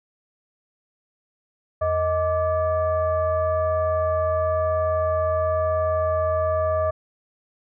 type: tone with frequency modulation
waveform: sine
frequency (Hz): 628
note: D#5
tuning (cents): +16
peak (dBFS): -19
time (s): 1.81-6.91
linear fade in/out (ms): 10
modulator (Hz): 543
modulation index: 0.81
effects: none